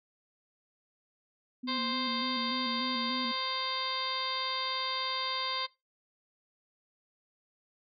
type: tone with vibrato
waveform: sine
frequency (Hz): 243.3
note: B3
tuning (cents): -26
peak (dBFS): -35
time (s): 1.63-3.32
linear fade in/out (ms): 10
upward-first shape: square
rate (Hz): 3.4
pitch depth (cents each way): 55
type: harmonic tone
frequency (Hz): 523.3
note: C5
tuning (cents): 0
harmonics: 1 / 2 / 3 / 4 / 5 / 6 / 7 / 8 / 9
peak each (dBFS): -45 / -36 / -46 / -40 / -47 / -43 / -37 / -43 / -38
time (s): 1.67-5.67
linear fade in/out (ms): 20
effects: noise-tail reverb RT60 0.2 s tail -18 dB re dry